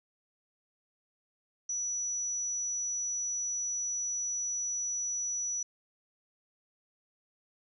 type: tone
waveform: sine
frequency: 5900 Hz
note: F#8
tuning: 6 cents flat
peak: -31 dBFS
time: 1.69-5.63 s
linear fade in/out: 5 ms
effects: none